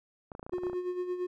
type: clicks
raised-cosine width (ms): 1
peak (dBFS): -28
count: 12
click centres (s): 0.318 / 0.351 / 0.395 / 0.429 / 0.465 / 0.495 / 0.535 / 0.583 / 0.635 / 0.668 / 0.698 / 0.732
type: tone with tremolo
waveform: triangle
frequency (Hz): 360.4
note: F#4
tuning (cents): -45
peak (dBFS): -27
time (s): 0.52-1.27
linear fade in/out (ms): 10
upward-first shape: sine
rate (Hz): 8.8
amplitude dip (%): 60
effects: none